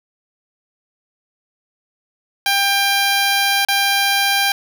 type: tone with dropouts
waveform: 10% pulse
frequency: 795 Hz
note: G5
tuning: 24 cents sharp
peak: -6 dBFS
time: 2.46-4.52 s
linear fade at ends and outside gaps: 2 ms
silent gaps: 3.65-3.685 s
effects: none